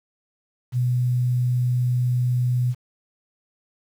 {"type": "tone", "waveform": "sine", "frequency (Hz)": 124, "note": "B2", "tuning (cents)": 7, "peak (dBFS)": -18, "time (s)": [0.72, 2.75], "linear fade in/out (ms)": 50, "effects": ["8-bit"]}